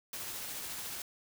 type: noise with tremolo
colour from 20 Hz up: white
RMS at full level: -40 dBFS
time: 0.13-1.02 s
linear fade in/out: 2 ms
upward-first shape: triangle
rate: 14 Hz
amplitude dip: 25%
effects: none